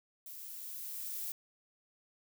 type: noise with level ramp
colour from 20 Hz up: violet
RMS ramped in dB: -48 to -39 dBFS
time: 0.26-1.32 s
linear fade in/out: 2 ms
effects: none